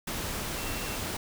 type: tone in noise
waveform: sine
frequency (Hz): 2700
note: E7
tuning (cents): +41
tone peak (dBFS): -43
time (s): 0.57-0.96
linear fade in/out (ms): 5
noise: pink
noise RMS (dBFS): -34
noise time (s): 0.07-1.17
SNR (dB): -12
effects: none